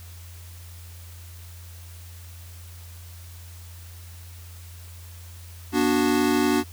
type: chord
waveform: square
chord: B minor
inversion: none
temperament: equal with one note detuned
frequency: 241.3 / 293.7 / 370 Hz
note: B3 / D4 / F#4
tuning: -40 / 0 / 0 cents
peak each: -25 / -23 / -25 dBFS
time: 5.72-6.64 s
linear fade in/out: 50 ms
effects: added 86 Hz sine -40 dBFS peak until 6.72 s + white hiss -49 dBFS RMS until 6.72 s